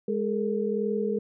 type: tone cluster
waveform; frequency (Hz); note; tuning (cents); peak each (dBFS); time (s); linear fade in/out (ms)
sine; 207.4 / 416.5 / 458.5; G#3 / G#4 / A#4; -2 / +5 / -29; -29; 0.08-1.19; 5
effects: none